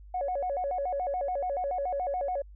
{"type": "tone with vibrato", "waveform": "sine", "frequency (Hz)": 640, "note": "D#5", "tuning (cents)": 49, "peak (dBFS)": -27, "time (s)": [0.14, 2.42], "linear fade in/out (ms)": 5, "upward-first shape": "square", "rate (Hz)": 7, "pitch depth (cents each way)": 230, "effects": ["tanh soft clip ceiling -23 dBFS", "added 50 Hz sine -46 dBFS peak until 2.55 s"]}